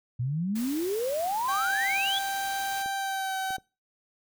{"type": "exponential sweep", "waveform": "sine", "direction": "up", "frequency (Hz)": [116.54, 3504], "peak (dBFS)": -26, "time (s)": [0.19, 2.19], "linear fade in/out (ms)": 10}
{"type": "noise", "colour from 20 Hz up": "white", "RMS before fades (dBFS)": -41, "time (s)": [0.55, 2.83], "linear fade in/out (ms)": 10}
{"type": "tone with pitch glide", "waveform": "30% pulse", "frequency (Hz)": [784, 764.3], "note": ["G5", "G5"], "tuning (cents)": [0, -44], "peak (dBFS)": -26, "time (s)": [1.48, 3.57], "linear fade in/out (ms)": 10, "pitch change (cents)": -44, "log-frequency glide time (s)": [2.97, 3.36]}
{"type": "clicks", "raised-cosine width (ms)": 2, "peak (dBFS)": -32, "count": 3, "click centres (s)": [2.86, 3.506, 3.583]}
{"effects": ["noise-tail reverb RT60 0.3 s tail -24 dB re dry"]}